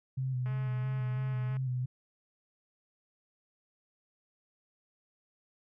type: tone with vibrato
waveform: sine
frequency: 128.5 Hz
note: C3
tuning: 31 cents flat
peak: -30 dBFS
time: 0.17-1.86 s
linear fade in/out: 10 ms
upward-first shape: square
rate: 3 Hz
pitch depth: 36 cents each way
type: click train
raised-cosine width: 0.5 ms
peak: -35 dBFS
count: 237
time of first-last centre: 0.46-1.568 s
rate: 213 Hz
effects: none